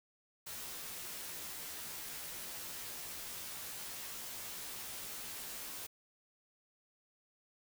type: noise with comb filter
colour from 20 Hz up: white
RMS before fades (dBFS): -45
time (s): 0.46-5.87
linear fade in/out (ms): 10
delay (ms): 15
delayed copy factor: -0.8
effects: none